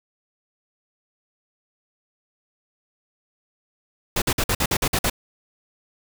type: noise bursts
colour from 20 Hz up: pink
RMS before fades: -21 dBFS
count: 9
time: 4.16-5.099 s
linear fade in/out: 5 ms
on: 59 ms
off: 51 ms
effects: none